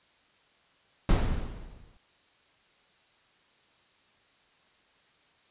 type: noise with exponential decay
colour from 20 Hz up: brown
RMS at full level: -19 dBFS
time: 1.09-1.97 s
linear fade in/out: 2 ms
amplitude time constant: 190 ms
effects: white hiss -64 dBFS RMS until 5.5 s + resampled to 8000 Hz